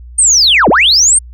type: linear two-way sweep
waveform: sine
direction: down then up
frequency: 8930 to 149.4 to 8930 Hz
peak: -4 dBFS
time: 0.18-1.19 s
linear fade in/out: 10 ms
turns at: 0.69 s
effects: tanh soft clip ceiling 0 dBFS + added 60 Hz sine -29 dBFS peak until 1.33 s